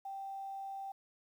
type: tone with quantisation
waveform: sine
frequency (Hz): 782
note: G5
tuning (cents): -4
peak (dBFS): -40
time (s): 0.05-0.92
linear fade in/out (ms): 5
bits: 11
effects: none